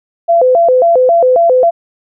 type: tone with vibrato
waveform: sine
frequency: 587.3 Hz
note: D5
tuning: in tune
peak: -5 dBFS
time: 0.28-1.71 s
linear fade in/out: 20 ms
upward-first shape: square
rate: 3.7 Hz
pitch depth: 250 cents each way
effects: none